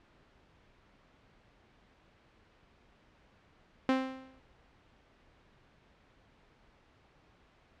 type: tone with exponential decay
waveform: sawtooth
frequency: 262.4 Hz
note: C4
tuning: 5 cents sharp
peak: -19 dBFS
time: 3.89-4.4 s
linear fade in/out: 1 ms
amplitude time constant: 110 ms
effects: pink hiss -64 dBFS RMS until 7.8 s + low-pass 3000 Hz 12 dB/octave